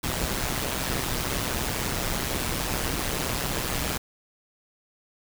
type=noise with amplitude modulation; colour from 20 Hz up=pink; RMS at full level=-25 dBFS; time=0.03-3.98 s; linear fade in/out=10 ms; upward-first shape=sine; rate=130 Hz; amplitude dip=75%; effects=none